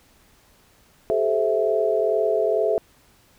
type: chord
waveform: sine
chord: A minor seventh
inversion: third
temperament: equal with one note detuned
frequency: 392 / 434.2 / 523.3 / 659.3 Hz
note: G4 / A4 / C5 / E5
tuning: 0 / -23 / 0 / 0 cents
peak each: -26 / -22 / -27 / -22 dBFS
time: 1.1-2.78 s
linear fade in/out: 0 ms
effects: pink hiss -57 dBFS RMS until 3.38 s

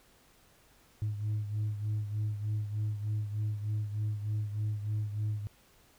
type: beating tone pair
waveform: sine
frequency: 105.4 / 108.7 Hz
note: G#2 / A2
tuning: +26 / -21 cents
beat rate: 3.3 Hz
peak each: -30 / -36 dBFS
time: 1.02-5.47 s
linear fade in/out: 0 ms
effects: tanh soft clip ceiling -27 dBFS + pink hiss -63 dBFS RMS until 5.98 s

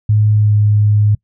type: tone with pitch glide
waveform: sine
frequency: 106.2 to 104.74 Hz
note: G#2 to G#2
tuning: +39 to +15 cents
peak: -8 dBFS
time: 0.09-1.15 s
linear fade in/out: 5 ms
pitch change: -24 cents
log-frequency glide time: 0.34-0.54 s
effects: noise-tail reverb RT60 0.1 s tail -24 dB re dry

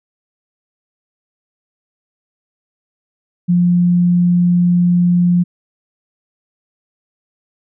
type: tone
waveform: sine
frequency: 176 Hz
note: F3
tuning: 14 cents sharp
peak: -9 dBFS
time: 3.48-5.44 s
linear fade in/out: 20 ms
effects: none

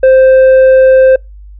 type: tone with tanh clipping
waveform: sine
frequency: 523.3 Hz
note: C5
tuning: in tune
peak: -3 dBFS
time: 0.03-1.16 s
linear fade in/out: 5 ms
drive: 5 dB
effects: noise-tail reverb RT60 0.2 s tail -26 dB re dry + added 50 Hz sine -29 dBFS peak until 1.59 s

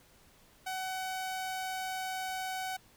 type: tone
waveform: sawtooth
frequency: 752 Hz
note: F#5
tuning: 28 cents sharp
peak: -31 dBFS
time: 0.66-2.77 s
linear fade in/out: 10 ms
effects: pink hiss -62 dBFS RMS until 2.96 s

